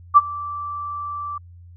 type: tone with ADSR envelope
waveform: sine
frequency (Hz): 1167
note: D6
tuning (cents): -11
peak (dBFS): -4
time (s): 0.14-1.38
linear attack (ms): 30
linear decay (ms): 33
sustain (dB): -22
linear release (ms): 5
effects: added 87 Hz sine -41 dBFS peak until 1.76 s